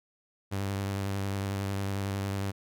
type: tone with vibrato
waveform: sawtooth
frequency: 98.5 Hz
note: G2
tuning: 9 cents sharp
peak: -26 dBFS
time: 0.51-2.52 s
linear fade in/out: 20 ms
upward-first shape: triangle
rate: 11 Hz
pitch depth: 28 cents each way
effects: none